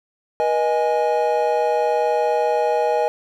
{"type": "chord", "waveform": "triangle", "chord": "G# minor", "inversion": "first", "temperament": "equal with one note detuned", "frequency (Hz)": [481.5, 622.3, 830.6], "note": ["B4", "D#5", "G#5"], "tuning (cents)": [-44, 0, 0], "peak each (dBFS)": -19, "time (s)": [0.4, 3.08], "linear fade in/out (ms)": 0, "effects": []}